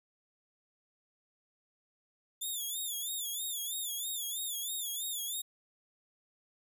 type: tone with vibrato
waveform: 5% pulse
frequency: 3510 Hz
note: A7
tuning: 5 cents flat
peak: -28 dBFS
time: 2.41-5.42 s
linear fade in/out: 10 ms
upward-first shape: sine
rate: 3.1 Hz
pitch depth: 120 cents each way
effects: none